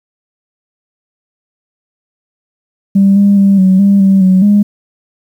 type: tone with pitch steps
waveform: sine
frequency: 196.5 / 200.9 / 197.2 / 188 / 199 / 193.5 / 186.7 / 205.2 Hz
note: G3 / G3 / G3 / F#3 / G3 / G3 / F#3 / G#3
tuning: +4 / +43 / +11 / +28 / +26 / -22 / +16 / -21 cents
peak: -3 dBFS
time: 2.95-4.63 s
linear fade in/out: 10 ms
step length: 210 ms
effects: tanh soft clip ceiling 0 dBFS + 7-bit